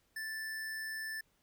square tone with amplitude modulation, 1760 Hz, A6, in tune, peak -38 dBFS, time 0.16-1.21 s, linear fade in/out 5 ms, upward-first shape sine, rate 120 Hz, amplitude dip 25%, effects pink hiss -74 dBFS RMS until 1.42 s

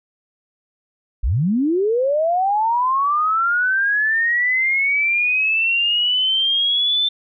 sine linear sweep, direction up, 40.1 to 3557 Hz, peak -15 dBFS, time 1.23-7.09 s, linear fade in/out 10 ms, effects none

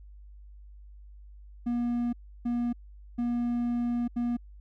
triangle tone bursts at uneven times, 239.6 Hz, A#3, 48 cents sharp, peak -24 dBFS, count 4, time 1.66-2.13 / 2.45-2.73 / 3.18-4.08 / 4.16-4.37 s, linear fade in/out 10 ms, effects added 50 Hz sine -46 dBFS peak until 4.6 s

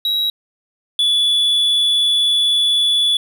triangle tone pair in turn, 3864 / 3436 Hz, B7 / A7, -39 / -42 cents, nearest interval major second, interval 203 cents, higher first, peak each -14 / -11 dBFS, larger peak second, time 0.05-0.3 / 0.99-3.17 s, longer second, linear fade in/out 2 ms, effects none

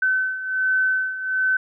sine beating tone pair, 1522 / 1523.3 Hz, F#6 / F#6, +48 / +50 cents, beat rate 1.3 Hz, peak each -25 / -20 dBFS, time 0.02-1.57 s, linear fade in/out 5 ms, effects none

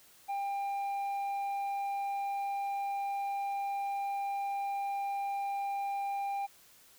triangle tone with tanh clipping, 797 Hz, G5, 28 cents sharp, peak -33 dBFS, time 0.28-6.47 s, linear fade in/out 20 ms, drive 9 dB, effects white hiss -60 dBFS RMS until 6.98 s

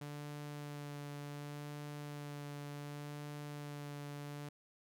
sawtooth tone with vibrato, 145.8 Hz, D3, 12 cents flat, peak -40 dBFS, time 0.01-4.49 s, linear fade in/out 5 ms, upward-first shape sine, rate 0.68 Hz, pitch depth 14 cents each way, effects none

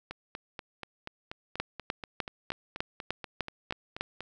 two click trains, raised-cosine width 0.3 ms, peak -14 / -22 dBFS, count 9 / 18, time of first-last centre 1.6-4.01 / 0.11-4.206 s, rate 3.32 / 4.15 Hz, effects none

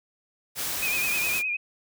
white noise, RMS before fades -30 dBFS, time 0.55-1.43 s, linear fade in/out 50 ms
sine tone with vibrato, 2471 Hz, D#7, 13 cents flat, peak -25 dBFS, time 0.82-1.57 s, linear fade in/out 10 ms, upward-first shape sine, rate 9.7 Hz, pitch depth 59 cents each way
effects none

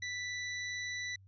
sawtooth tone, 1975.5 Hz, B6, in tune, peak -33 dBFS, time 0.02-1.16 s, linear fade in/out 5 ms, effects added 96 Hz sine -56 dBFS peak until 1.27 s + resampled to 16000 Hz

